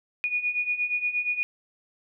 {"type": "beating tone pair", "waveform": "sine", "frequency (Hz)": [2451, 2459.5], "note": ["D#7", "D#7"], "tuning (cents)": [-27, -21], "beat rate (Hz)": 8.5, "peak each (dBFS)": [-30, -26], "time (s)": [0.24, 1.43], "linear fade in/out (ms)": 0, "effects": []}